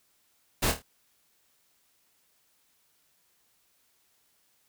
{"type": "noise with echo", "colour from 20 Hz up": "pink", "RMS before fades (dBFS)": -26, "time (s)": [0.62, 0.72], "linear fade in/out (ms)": 10, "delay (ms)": 26, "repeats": 4, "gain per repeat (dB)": -7, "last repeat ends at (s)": 0.824, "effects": ["white hiss -69 dBFS RMS until 4.68 s"]}